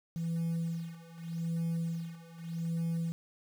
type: tone with tremolo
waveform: sine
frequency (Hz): 166.5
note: E3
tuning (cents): +18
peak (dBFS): -27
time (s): 0.16-3.12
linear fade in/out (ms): 0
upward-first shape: sine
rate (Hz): 0.83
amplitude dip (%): 95
effects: tanh soft clip ceiling -29 dBFS + 9-bit